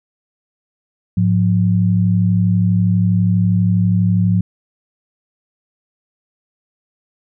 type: tone pair together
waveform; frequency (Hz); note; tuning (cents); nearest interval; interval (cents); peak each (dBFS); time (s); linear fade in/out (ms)
sine; 106.08 / 178.4; G#2 / F3; +37 / +37; major sixth; 900; -14; 1.17-4.41; 5
effects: none